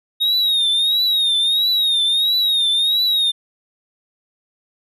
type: tone with vibrato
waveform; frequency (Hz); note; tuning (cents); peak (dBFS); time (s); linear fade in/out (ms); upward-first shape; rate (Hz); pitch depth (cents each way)
triangle; 3740; A#7; +5; -13; 0.2-3.32; 20; triangle; 1.5; 110
effects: none